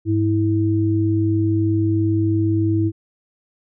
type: tone pair together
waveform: sine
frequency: 102.5 / 325.4 Hz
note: G#2 / E4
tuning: -22 / -22 cents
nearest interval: octave + minor sixth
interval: 2000 cents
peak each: -18 dBFS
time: 0.05-2.92 s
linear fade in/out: 50 ms
effects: none